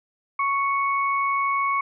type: tone pair together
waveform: sine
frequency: 1108.7 / 2217 Hz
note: C#6 / C#7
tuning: 0 / 0 cents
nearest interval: octave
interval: 1200 cents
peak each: -21 / -27 dBFS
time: 0.39-1.81 s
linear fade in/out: 5 ms
effects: none